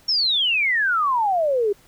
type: exponential sweep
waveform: sine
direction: down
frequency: 5520 to 392 Hz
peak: -17 dBFS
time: 0.08-1.73 s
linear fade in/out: 10 ms
effects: pink hiss -54 dBFS RMS until 1.87 s